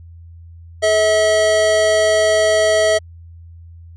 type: tone pair together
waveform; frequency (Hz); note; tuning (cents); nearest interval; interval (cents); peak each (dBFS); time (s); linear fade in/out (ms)
square; 430 / 643.8; A4 / E5; -40 / -41; perfect fifth; 699; -21 / -13; 0.82-2.99; 20
effects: added 84 Hz sine -36 dBFS peak until 3.96 s + resampled to 22050 Hz